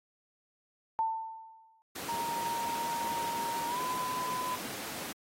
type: tone with exponential decay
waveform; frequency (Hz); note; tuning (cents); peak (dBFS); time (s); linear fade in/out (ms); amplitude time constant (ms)
sine; 893; A5; +25; -25; 0.99-1.82; 0; 180
type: high-pass noise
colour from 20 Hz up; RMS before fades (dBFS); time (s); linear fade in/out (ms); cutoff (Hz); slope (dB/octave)
pink; -41; 1.95-5.13; 10; 200; 12
type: tone with pitch glide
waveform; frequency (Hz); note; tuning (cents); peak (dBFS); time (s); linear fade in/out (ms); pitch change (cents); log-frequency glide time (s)
sine; 932.3 to 1005; A#5 to B5; 0 to +30; -32; 2.08-4.56; 10; +130; 3.67-3.79
effects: AAC 48 kbps